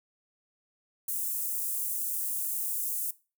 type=high-pass noise; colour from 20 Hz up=white; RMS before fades=-32 dBFS; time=1.08-3.11 s; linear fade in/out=5 ms; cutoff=8500 Hz; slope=24 dB/octave; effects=noise-tail reverb RT60 0.3 s tail -19 dB re dry